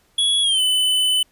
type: tone with pitch glide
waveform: square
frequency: 3361 to 3012 Hz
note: G#7 to F#7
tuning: +20 to +30 cents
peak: -16 dBFS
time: 0.18-1.23 s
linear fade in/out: 5 ms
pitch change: -190 cents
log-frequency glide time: 0.42-0.61 s
effects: pink hiss -60 dBFS RMS until 1.31 s + resampled to 32000 Hz